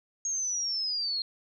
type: linear sweep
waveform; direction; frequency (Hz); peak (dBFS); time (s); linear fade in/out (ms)
sine; down; 6570 to 4200; -28; 0.25-1.22; 2
effects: none